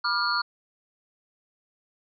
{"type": "tone cluster", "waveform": "sine", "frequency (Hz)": [976, 1192, 1407, 4283, 4446], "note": ["B5", "D6", "F6", "C8", "C#8"], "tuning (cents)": [-21, 25, 12, 40, 4], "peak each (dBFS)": [-32, -28, -27, -31, -31], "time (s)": [0.04, 0.42], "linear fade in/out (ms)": 10, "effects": []}